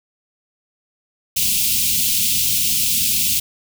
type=band-stop noise; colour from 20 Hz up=white; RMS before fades=-18 dBFS; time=1.36-3.4 s; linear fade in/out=10 ms; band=250 to 2500 Hz; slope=48 dB/octave; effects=none